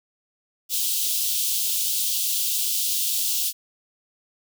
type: high-pass noise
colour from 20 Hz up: white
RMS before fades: -24 dBFS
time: 0.69-3.53 s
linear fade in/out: 50 ms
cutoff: 2900 Hz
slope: 48 dB/octave
effects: none